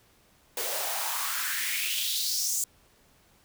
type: noise with high-pass filter sweep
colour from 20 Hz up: white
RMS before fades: -30 dBFS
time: 0.57-2.64 s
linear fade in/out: 2 ms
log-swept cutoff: 440 to 7400 Hz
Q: 3.8
effects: pink hiss -62 dBFS RMS until 3.44 s